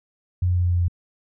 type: tone with pitch steps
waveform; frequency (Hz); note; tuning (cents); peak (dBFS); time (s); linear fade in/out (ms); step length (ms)
sine; 89.8 / 89.28 / 88.77 / 88.26 / 87.75 / 87.24; F2 / F2 / F2 / F2 / F2 / F2; +49 / +39 / +29 / +19 / +9 / -1; -17; 0.42-0.882; 5; 77
effects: none